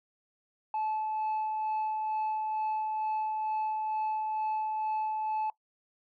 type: tone with tremolo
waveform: sine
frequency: 866 Hz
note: A5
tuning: 28 cents flat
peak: -26 dBFS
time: 0.74-5.5 s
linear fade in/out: 2 ms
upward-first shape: sine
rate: 2.2 Hz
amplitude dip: 30%
effects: noise-tail reverb RT60 0.1 s tail -21 dB re dry + tanh soft clip ceiling -27 dBFS